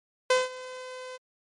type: tone with ADSR envelope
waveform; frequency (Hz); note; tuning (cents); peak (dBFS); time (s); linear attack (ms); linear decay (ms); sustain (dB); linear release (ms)
sawtooth; 510; C5; -44; -14; 0.3-1.18; 5; 180; -20; 26
effects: low-pass 8000 Hz 12 dB/octave + MP3 48 kbps